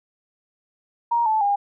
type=tone with pitch steps; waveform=sine; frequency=940 / 872 / 808.9 Hz; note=A#5 / A5 / G#5; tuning=+14 / -16 / -46 cents; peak=-17 dBFS; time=1.11-1.56 s; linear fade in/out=10 ms; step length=150 ms; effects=none